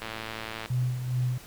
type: click train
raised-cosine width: 0.3 ms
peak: -19 dBFS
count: 72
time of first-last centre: 0.02-0.66 s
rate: 111 Hz
type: tone with tremolo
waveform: sine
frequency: 125.3 Hz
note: B2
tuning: 25 cents sharp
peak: -23 dBFS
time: 0.7-1.38 s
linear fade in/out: 5 ms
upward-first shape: sine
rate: 2.4 Hz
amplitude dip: 60%
effects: pink hiss -48 dBFS RMS until 1.46 s